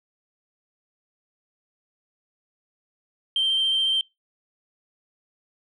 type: tone with vibrato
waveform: sine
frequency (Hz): 3136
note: G7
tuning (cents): 0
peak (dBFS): -18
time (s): 3.36-4.01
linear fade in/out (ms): 2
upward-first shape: sine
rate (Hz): 14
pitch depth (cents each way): 11
effects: noise-tail reverb RT60 0.2 s tail -24 dB re dry + tanh soft clip ceiling -16 dBFS